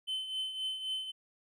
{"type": "tone with tremolo", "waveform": "triangle", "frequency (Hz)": 3060, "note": "G7", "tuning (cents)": -42, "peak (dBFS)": -30, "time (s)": [0.07, 1.12], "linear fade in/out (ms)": 20, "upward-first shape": "triangle", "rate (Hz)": 3.8, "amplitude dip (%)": 65, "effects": []}